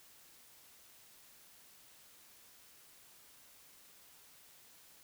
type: silence
effects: white hiss -61 dBFS RMS until 5.03 s